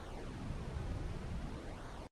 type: noise with flanger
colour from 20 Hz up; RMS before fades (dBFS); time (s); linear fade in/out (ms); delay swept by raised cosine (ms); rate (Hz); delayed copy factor
brown; -42; 0-2.07; 0; 0.37 to 4.47; 0.53; -0.6
effects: low-pass 8000 Hz 12 dB/octave + Opus 24 kbps